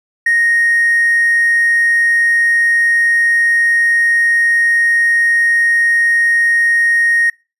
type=tone with hard clipping; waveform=triangle; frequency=1864.7 Hz; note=A#6; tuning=in tune; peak=-10 dBFS; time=0.26-7.3 s; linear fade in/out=5 ms; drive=4 dB; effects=noise-tail reverb RT60 0.3 s tail -24 dB re dry + resampled to 32000 Hz

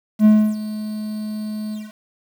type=tone with ADSR envelope; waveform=triangle; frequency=213.9 Hz; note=A3; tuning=49 cents flat; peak=-5 dBFS; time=0.19-1.93 s; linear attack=62 ms; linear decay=300 ms; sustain=-17 dB; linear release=200 ms; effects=7-bit

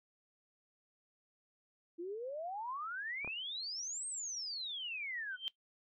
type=exponential two-way sweep; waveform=sine; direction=up then down; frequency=329.6 to 8530 to 1451 Hz; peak=-39 dBFS; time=1.98-5.37 s; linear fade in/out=20 ms; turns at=4.07 s
type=clicks; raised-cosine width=1 ms; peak=-32 dBFS; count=2; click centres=3.247 / 3.276 s
type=tone with exponential growth; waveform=sine; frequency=3136 Hz; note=G7; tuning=in tune; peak=-31 dBFS; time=5.31-5.48 s; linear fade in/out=0 ms; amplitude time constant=35 ms
effects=noise-tail reverb RT60 0.1 s tail -18 dB re dry

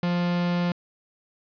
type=tone; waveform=45% pulse; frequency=175.2 Hz; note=F3; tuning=6 cents sharp; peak=-22 dBFS; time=0.03-0.72 s; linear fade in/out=2 ms; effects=resampled to 11025 Hz + 9-bit

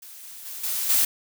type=noise with level steps; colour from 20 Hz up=blue; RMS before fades=-43 / -41 / -36 / -27 / -20 dBFS; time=0.02-1.05 s; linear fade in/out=5 ms; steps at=0.23 / 0.45 / 0.63 / 0.89 s; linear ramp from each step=10 ms; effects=none

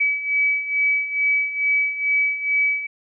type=beating tone pair; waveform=sine; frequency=2284 / 2286.3 Hz; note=D7 / D7; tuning=-49 / -47 cents; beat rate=2.3 Hz; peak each=-24 / -19 dBFS; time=0-2.87 s; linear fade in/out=10 ms; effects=none

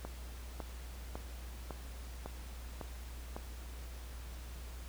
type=click train; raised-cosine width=1 ms; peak=-27 dBFS; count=7; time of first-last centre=0.05-3.365 s; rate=1.81 Hz; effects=added 60 Hz sine -44 dBFS peak until 4.88 s + pink hiss -54 dBFS RMS until 4.88 s

